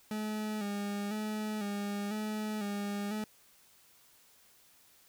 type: tone with vibrato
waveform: 40% pulse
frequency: 208.5 Hz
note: G#3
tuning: 7 cents sharp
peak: -33 dBFS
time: 0.11-3.24 s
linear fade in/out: 2 ms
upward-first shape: square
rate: 1 Hz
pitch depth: 45 cents each way
effects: white hiss -63 dBFS RMS until 5.08 s